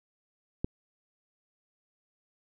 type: click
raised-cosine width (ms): 3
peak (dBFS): -16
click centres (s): 0.645
effects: none